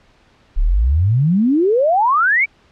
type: exponential sweep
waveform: sine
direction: up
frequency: 31.66 to 2349 Hz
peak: -11 dBFS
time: 0.56-2.46 s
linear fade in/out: 20 ms
effects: pink hiss -53 dBFS RMS until 2.71 s + low-pass 4000 Hz 12 dB/octave